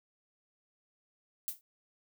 violet noise with exponential decay, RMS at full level -32 dBFS, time 1.48-1.61 s, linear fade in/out 0 ms, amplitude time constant 27 ms, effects none

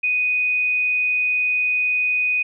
sine tone, 2489 Hz, D#7, in tune, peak -17 dBFS, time 0.03-2.43 s, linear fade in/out 10 ms, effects none

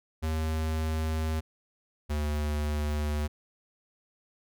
square tone pair in turn, 79 / 74.7 Hz, D#2 / D2, +27 / +30 cents, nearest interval minor second, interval 97 cents, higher first, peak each -28 dBFS, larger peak neither, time 0.22-1.41 / 2.09-3.28 s, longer neither, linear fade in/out 20 ms, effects none

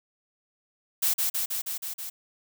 blue noise with echo, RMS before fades -24 dBFS, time 1.02-1.14 s, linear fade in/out 10 ms, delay 160 ms, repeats 6, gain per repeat -2 dB, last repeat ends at 2.1 s, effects none

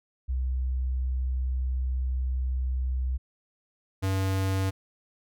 sine / square tone pair in turn, 63.9 / 95.74 Hz, C2 / G2, -40 / -40 cents, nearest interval perfect fifth, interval 700 cents, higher second, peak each -25 / -25 dBFS, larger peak neither, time 0.28-3.18 / 4.02-4.71 s, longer first, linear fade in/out 20 ms, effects none

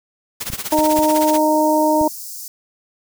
white noise with tremolo, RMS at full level -24 dBFS, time 0.4-1.39 s, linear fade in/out 10 ms, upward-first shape sine, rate 16 Hz, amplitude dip 85%
clicks, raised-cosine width 5 ms, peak -18 dBFS, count 5, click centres 0.501 / 0.535 / 0.788 / 0.989 / 2.013 s
harmonic tone, 307.7 Hz, D#4, 19 cents flat, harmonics 1 / 2 / 3, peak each -17 / -17 / -17 dBFS, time 0.72-2.08 s, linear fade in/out 5 ms
white high-pass noise, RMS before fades -32 dBFS, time 0.72-2.48 s, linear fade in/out 2 ms, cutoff 4800 Hz, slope 48 dB/octave
effects none

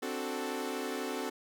sawtooth chord, D dominant seventh, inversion third, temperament equal, 261.6 / 293.7 / 370 / 440 Hz, C4 / D4 / F#4 / A4, 0 / 0 / 0 / 0 cents, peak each -35 / -38 / -36 / -35 dBFS, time 0.02-1.3 s, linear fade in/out 10 ms, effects none

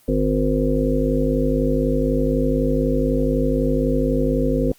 harmonic tone, 52 Hz, G#1, 3 cents sharp, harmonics 1 / 3 / 5 / 7 / 9 / 10, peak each -22 / -25 / -21 / -27 / -24 / -25 dBFS, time 0.08-4.72 s, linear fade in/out 5 ms, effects white hiss -54 dBFS RMS until 4.78 s + Opus 24 kbps

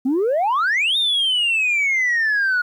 sine exponential two-way sweep, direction up then down, 246.9 to 3714 to 1433 Hz, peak -14 dBFS, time 0.05-2.62 s, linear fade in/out 10 ms, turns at 0.97 s, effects tanh soft clip ceiling -14 dBFS + 9-bit

